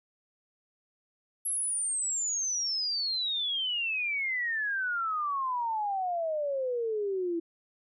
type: exponential sweep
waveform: sine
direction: down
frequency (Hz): 11300 to 329.6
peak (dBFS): -28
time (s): 1.45-7.4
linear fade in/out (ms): 10
effects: none